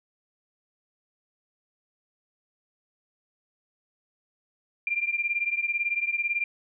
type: beating tone pair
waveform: sine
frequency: 2380 / 2398 Hz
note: D7 / D7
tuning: +22 / +36 cents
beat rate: 18 Hz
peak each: -27 / -29 dBFS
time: 4.87-6.44 s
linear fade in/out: 2 ms
effects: none